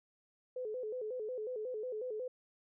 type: tone with vibrato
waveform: sine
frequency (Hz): 466.2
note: A#4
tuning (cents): 0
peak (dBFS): -37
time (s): 0.56-2.28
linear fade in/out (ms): 5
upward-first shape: square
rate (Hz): 5.5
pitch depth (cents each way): 140
effects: none